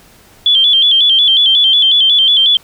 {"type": "tone with vibrato", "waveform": "sine", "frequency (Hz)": 3287, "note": "G#7", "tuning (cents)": -19, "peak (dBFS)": -6, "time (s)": [0.46, 2.57], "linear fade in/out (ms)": 2, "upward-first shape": "square", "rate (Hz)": 5.5, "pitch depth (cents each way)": 74, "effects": ["pink hiss -44 dBFS RMS until 2.63 s"]}